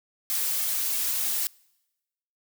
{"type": "noise with flanger", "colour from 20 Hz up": "blue", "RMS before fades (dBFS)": -27, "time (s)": [0.3, 1.47], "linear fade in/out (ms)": 0, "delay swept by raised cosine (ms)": [2, 4.7], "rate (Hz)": 3.1, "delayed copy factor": -0.8, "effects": ["noise-tail reverb RT60 1.0 s tail -26 dB re dry"]}